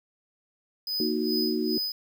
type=tone with tremolo; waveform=square; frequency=5000 Hz; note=D#8; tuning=8 cents sharp; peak=-27 dBFS; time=0.87-1.92 s; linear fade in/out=2 ms; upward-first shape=sine; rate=2.4 Hz; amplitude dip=85%
type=chord; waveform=sine; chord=D# minor; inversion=second; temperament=equal; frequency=233.1 / 311.1 / 370 Hz; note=A#3 / D#4 / F#4; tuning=0 / 0 / 0 cents; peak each=-29 dBFS; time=1-1.78 s; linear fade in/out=2 ms
effects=9-bit